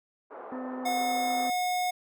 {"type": "band-pass noise", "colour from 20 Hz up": "pink", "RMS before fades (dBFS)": -43, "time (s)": [0.3, 1.49], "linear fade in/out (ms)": 20, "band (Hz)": [400, 1200], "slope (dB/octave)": 24}
{"type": "harmonic tone", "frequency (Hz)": 255.5, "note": "C4", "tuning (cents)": -41, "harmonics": [1, 2, 3, 4, 5, 7], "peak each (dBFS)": [-35, -41, -47, -53, -49, -53], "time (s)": [0.52, 1.5], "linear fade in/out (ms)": 2}
{"type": "tone", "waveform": "square", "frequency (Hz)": 725, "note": "F#5", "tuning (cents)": -35, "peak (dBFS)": -27, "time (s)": [0.85, 1.91], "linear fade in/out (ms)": 10}
{"effects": []}